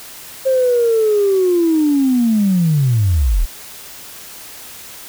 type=linear sweep; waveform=sine; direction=down; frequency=534 to 30.87 Hz; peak=-10 dBFS; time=0.45-3.46 s; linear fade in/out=20 ms; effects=tanh soft clip ceiling -6 dBFS + white hiss -35 dBFS RMS until 5.08 s